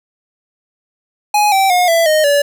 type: tone with pitch steps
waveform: square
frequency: 835 / 774.6 / 718.6 / 666.6 / 618.4 / 573.6 Hz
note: G#5 / G5 / F5 / E5 / D#5 / D5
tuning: +9 / -21 / +49 / +19 / -11 / -41 cents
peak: -10 dBFS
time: 1.34-2.42 s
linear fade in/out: 5 ms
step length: 180 ms
effects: none